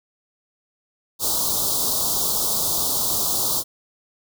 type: band-stop noise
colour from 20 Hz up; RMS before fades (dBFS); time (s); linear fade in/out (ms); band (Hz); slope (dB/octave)
white; -22; 1.19-3.64; 50; 1200 to 3600; 48
effects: none